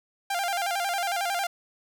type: tone with vibrato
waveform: sawtooth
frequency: 744 Hz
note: F#5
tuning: 9 cents sharp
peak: -22 dBFS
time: 0.3-1.47 s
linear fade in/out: 5 ms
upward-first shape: square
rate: 11 Hz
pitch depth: 110 cents each way
effects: none